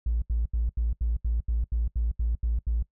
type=tone bursts; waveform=triangle; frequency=57 Hz; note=A#1; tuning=38 cents flat; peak=-19 dBFS; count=12; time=0.06-2.827 s; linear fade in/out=5 ms; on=160 ms; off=77 ms; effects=noise-tail reverb RT60 0.1 s tail -24 dB re dry + tanh soft clip ceiling -20 dBFS